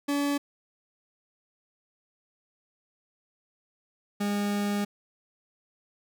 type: tone pair in turn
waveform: 40% pulse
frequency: 285.4 / 204.2 Hz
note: D4 / G#3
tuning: -49 / -29 cents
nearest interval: tritone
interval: 580 cents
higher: first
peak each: -24 / -25 dBFS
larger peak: first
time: 0.08-0.38 / 4.2-4.85 s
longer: second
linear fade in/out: 10 ms
effects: none